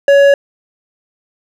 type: tone with hard clipping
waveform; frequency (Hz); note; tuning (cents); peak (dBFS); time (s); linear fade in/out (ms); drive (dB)
sine; 561; C#5; +21; -6; 0.08-0.34; 2; 8
effects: none